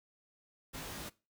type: noise with comb filter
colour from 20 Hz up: pink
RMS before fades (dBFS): -44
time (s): 0.73-1.1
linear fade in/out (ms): 20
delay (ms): 19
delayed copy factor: +0.9
effects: noise-tail reverb RT60 0.3 s tail -21 dB re dry